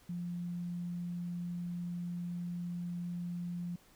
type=tone; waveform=sine; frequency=174.61 Hz; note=F3; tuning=in tune; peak=-36 dBFS; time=0.09-3.76 s; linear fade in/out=5 ms; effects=pink hiss -64 dBFS RMS until 3.95 s